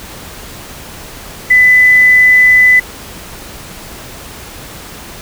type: tone with quantisation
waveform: sine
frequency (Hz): 2001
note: B6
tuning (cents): +22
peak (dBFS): -3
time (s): 1.5-2.8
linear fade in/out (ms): 10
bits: 5
effects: pink hiss -30 dBFS RMS until 5.21 s